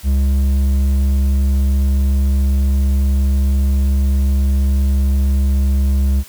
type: tone with hard clipping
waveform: sine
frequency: 67.9 Hz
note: C#2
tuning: 35 cents flat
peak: -13 dBFS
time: 0.03-6.24 s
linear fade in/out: 50 ms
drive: 6 dB
effects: white hiss -40 dBFS RMS until 6.28 s